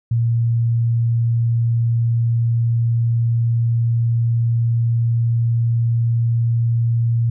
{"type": "tone", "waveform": "sine", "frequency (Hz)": 116.54, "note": "A#2", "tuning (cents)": 0, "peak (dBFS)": -14, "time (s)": [0.11, 7.3], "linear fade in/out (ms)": 5, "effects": []}